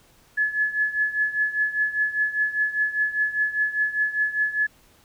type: tone with tremolo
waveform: sine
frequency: 1710 Hz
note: A6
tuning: 50 cents flat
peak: -17 dBFS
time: 0.37-4.67 s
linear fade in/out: 10 ms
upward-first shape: triangle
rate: 5 Hz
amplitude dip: 85%
effects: pink hiss -57 dBFS RMS until 5.04 s